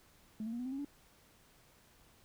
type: tone with pitch steps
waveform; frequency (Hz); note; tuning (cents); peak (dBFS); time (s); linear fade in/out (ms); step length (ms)
sine; 216.5 / 226.7 / 237.5 / 248.7 / 260.5 / 272.8 / 285.7; A3 / A#3 / A#3 / B3 / C4 / C#4 / D4; -28 / -48 / +33 / +12 / -7 / -28 / -48; -36; 0.4-0.848; 2; 64
effects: tanh soft clip ceiling -33 dBFS + pink hiss -65 dBFS RMS until 2.24 s